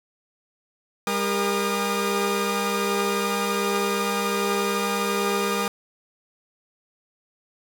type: tone cluster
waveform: sawtooth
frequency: 200.7 / 402.7 / 471.4 / 1220 Hz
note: G3 / G4 / A#4 / D#6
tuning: +41 / +47 / +19 / -34 cents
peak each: -24 dBFS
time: 1.07-5.68 s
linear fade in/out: 2 ms
effects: none